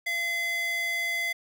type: tone with high-pass filter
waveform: square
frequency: 683 Hz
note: F5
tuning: 39 cents flat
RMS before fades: -29 dBFS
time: 0.06-1.33 s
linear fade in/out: 10 ms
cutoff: 1700 Hz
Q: 8.1
effects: none